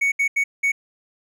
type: tone bursts at uneven times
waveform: triangle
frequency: 2228 Hz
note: C#7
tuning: 8 cents sharp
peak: -15 dBFS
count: 4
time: 0.01-0.12 / 0.19-0.28 / 0.36-0.44 / 0.63-0.72 s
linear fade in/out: 10 ms
effects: none